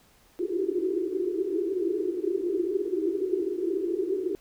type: band-pass noise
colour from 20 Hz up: white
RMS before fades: -28 dBFS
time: 0.39-4.35 s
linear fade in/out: 0 ms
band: 330 to 400 Hz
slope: 96 dB/octave
effects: pink hiss -60 dBFS RMS until 4.4 s